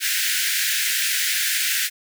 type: high-pass noise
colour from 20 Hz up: pink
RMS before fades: -22 dBFS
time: 0-1.9 s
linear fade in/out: 50 ms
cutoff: 1500 Hz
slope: 96 dB/octave
effects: none